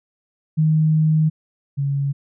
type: tone pair in turn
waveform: sine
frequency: 156.3 / 139.97 Hz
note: D#3 / C#3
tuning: +8 / +17 cents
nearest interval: major second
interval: 191 cents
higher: first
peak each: -13 / -18 dBFS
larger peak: first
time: 0.57-1.3 / 1.77-2.13 s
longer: first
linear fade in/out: 20 ms
effects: none